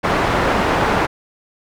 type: low-pass noise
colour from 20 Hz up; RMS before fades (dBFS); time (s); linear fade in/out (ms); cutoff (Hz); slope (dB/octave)
white; -17; 0.03-1.07; 20; 1200; 12
effects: none